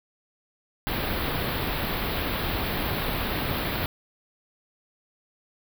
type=band-stop noise; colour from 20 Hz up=pink; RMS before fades=-28 dBFS; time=0.87-3.86 s; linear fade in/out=0 ms; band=4400 to 12000 Hz; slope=48 dB/octave; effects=none